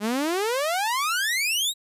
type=exponential sweep; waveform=sawtooth; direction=up; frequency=200.4 to 3923 Hz; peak=-19 dBFS; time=0-1.74 s; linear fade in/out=50 ms; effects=resampled to 32000 Hz